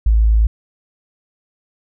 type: tone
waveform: sine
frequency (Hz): 54.6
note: A1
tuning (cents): -13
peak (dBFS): -9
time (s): 0.06-0.47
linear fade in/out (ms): 5
effects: none